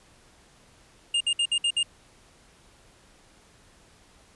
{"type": "tone bursts", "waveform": "square", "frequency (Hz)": 2823, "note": "F7", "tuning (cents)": 18, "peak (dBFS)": -22, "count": 6, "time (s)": [1.14, 1.831], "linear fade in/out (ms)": 5, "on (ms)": 66, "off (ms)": 59, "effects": ["pink hiss -57 dBFS RMS until 4.35 s", "resampled to 24000 Hz"]}